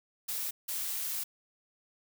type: noise bursts at uneven times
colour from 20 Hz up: blue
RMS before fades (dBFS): -35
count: 2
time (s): 0.28-0.51 / 0.68-1.24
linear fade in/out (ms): 10
effects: none